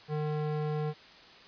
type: tone with band-pass filter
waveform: square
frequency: 151.7 Hz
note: D#3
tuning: 44 cents flat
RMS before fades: -32 dBFS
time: 0.08-0.94 s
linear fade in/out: 50 ms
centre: 400 Hz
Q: 0.72
effects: white hiss -53 dBFS RMS until 1.47 s + resampled to 11025 Hz